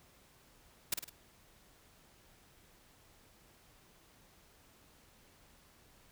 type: noise with echo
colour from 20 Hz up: white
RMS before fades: -31 dBFS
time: 0.92-0.94 s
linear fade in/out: 5 ms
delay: 52 ms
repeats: 3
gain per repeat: -6 dB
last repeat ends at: 1.096 s
effects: pink hiss -64 dBFS RMS until 6.11 s